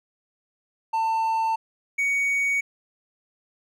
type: tone pair in turn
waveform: triangle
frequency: 895 / 2240 Hz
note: A5 / C#7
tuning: +29 / +18 cents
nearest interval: octave + major third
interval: 1589 cents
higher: second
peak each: -19 / -19 dBFS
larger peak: neither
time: 0.93-1.56 / 1.98-2.61 s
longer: neither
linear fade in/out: 10 ms
effects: none